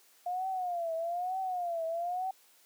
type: tone with vibrato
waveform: sine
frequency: 705 Hz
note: F5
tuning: 16 cents sharp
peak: -31 dBFS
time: 0.26-2.31 s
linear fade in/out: 5 ms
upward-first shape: triangle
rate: 1.1 Hz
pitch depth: 150 cents each way
effects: white hiss -63 dBFS RMS until 2.65 s + high-pass 300 Hz 12 dB/octave